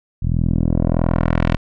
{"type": "tone with low-pass filter sweep", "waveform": "10% pulse", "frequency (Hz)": 41.5, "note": "E1", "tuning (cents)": 12, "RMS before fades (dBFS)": -17, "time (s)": [0.22, 1.57], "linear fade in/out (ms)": 10, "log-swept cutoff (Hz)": [120, 3400], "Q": 1, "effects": []}